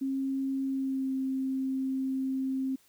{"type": "tone with pitch glide", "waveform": "sine", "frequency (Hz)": [269.1, 264.8], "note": ["C4", "C4"], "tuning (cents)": [49, 21], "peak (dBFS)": -28, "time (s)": [0.01, 2.76], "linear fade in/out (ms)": 10, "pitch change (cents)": -28, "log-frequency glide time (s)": [0.66, 1.14], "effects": ["white hiss -64 dBFS RMS until 2.88 s"]}